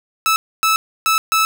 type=tone bursts at uneven times; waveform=sawtooth; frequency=1308 Hz; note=E6; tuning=14 cents flat; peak=-9 dBFS; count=4; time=0.26-0.36 / 0.63-0.76 / 1.06-1.18 / 1.32-1.45 s; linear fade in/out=0 ms; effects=none